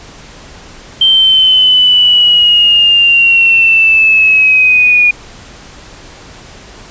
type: linear sweep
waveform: sine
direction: down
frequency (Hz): 3136 to 2437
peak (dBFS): -4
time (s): 1.01-5.11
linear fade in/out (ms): 5
effects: pink hiss -34 dBFS RMS until 6.9 s + resampled to 16000 Hz